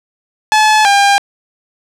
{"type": "tone pair in turn", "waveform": "sawtooth", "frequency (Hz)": [860, 801.9], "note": ["A5", "G5"], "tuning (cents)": [-40, 39], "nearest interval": "minor second", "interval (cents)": 121, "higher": "first", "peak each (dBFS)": -3, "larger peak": "neither", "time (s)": [[0.52, 0.85], [0.85, 1.18]], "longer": "neither", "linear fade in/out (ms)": 0, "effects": ["low-pass 8000 Hz 12 dB/octave"]}